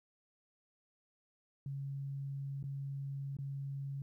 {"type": "tone with dropouts", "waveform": "sine", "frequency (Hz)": 138.4, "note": "C#3", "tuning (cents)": -2, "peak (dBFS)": -38, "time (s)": [1.66, 4.02], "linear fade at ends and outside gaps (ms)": 2, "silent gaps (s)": [[2.628, 2.639], [3.368, 3.387]], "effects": ["13-bit"]}